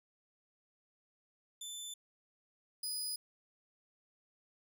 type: tone pair in turn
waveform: 20% pulse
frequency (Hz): 3524 / 4970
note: A7 / D#8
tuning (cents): +2 / -3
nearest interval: tritone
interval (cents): 595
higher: second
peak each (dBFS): -37 / -31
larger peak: second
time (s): 1.61-1.94 / 2.83-3.16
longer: neither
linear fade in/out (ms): 5
effects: none